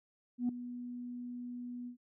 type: tone with ADSR envelope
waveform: sine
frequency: 244.5 Hz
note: B3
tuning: 17 cents flat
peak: -26 dBFS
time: 0.38-1.97 s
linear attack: 110 ms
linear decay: 4 ms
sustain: -14 dB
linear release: 100 ms
effects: tanh soft clip ceiling -26 dBFS